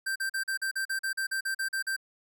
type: tone bursts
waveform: square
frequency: 1568 Hz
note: G6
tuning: in tune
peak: -29 dBFS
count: 14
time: 0.06-1.965 s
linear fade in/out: 10 ms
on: 98 ms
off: 41 ms
effects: none